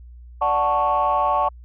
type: chord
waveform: sine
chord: D major seventh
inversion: none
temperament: equal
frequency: 587.3 / 740 / 880 / 1108.7 Hz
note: D5 / F#5 / A5 / C#6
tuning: 0 / 0 / 0 / 0 cents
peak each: -24 / -22 / -21 / -20 dBFS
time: 0.41-1.49 s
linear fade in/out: 10 ms
effects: tanh soft clip ceiling -10 dBFS + added 60 Hz sine -39 dBFS peak until 1.64 s